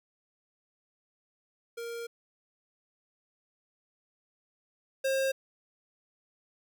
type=tone pair in turn; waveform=square; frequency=466.9 / 535.2 Hz; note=A#4 / C5; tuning=+3 / +39 cents; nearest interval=major second; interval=236 cents; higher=second; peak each=-37 / -27 dBFS; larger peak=second; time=1.77-2.07 / 5.04-5.32 s; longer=first; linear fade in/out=10 ms; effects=none